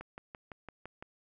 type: click train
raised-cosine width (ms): 0.5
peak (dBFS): -29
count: 7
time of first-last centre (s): 0.01-1.025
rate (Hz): 5.91
effects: none